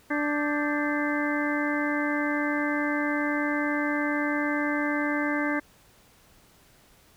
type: harmonic tone with a mistuned harmonic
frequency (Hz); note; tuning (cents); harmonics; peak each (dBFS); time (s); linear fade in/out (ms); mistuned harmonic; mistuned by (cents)
293.7; D4; 0; 1 / 2 / 3 / 4 / 5 / 6 / 7; -27 / -33 / -36 / -35 / -32 / -35 / -34; 0.1-5.6; 10; 5; +120
effects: pink hiss -58 dBFS RMS until 7.16 s

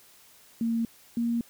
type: tone pair in turn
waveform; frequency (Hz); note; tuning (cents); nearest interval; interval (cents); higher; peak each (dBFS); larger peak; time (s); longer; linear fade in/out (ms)
sine; 229.6 / 234.4; A#3 / A#3; -26 / +10; unison; 36; second; -24; neither; 0.61-0.85 / 1.17-1.41; neither; 2
effects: white hiss -56 dBFS RMS until 1.49 s

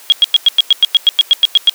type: tone bursts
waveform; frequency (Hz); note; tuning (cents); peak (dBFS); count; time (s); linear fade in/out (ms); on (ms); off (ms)
sine; 3285; G#7; -20; -3; 14; 0.1-1.695; 0; 22; 99
effects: white hiss -38 dBFS RMS until 1.74 s + high-pass 400 Hz 12 dB/octave

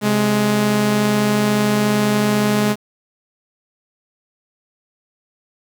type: tone pair together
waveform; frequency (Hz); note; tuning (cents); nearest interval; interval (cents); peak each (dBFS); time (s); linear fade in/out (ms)
sawtooth; 131.71 / 209.3; C3 / G#3; +12 / +14; minor sixth; 802; -19 / -11; 0.01-2.76; 50
effects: 7-bit

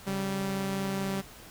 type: tone pair together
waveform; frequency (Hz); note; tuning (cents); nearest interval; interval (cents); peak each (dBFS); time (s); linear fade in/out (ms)
sawtooth; 137.72 / 194.3; C#3 / G3; -11 / -15; tritone; 596; -34 / -26; 0.06-1.22; 20
effects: pink hiss -49 dBFS RMS until 1.5 s

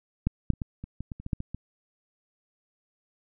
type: clicks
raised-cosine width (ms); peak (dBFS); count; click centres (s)
5; -11 / -8 / -30 / -19 / -25 / -22 / -23 / -29 / -22 / -14 / -21 / -22; 12; 0.27 / 0.503 / 0.536 / 0.618 / 0.84 / 1.006 / 1.118 / 1.2 / 1.264 / 1.332 / 1.404 / 1.546
effects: none

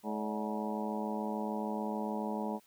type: harmonic tone with a mistuned harmonic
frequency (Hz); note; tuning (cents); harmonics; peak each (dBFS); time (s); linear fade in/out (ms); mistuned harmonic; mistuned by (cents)
106.8; G#2; +49; 2 / 3 / 4 / 5 / 6 / 7 / 8 / 9; -36 / -44 / -42 / -43 / -46 / -44 / -43 / -43; 0.03-2.6; 50; 5; +110
effects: white hiss -66 dBFS RMS until 2.66 s

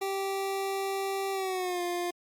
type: tone with pitch glide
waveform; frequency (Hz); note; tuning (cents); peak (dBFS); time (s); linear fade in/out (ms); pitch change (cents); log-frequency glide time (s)
25% pulse; 390 to 351.5; G4 to F4; -9 to +11; -26; 0.01-2.11; 10; -180; 1.32-1.82
effects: Opus 48 kbps

